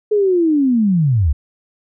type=linear sweep; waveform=sine; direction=down; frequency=430 to 63.7 Hz; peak=-11 dBFS; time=0.11-1.33 s; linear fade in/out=10 ms; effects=none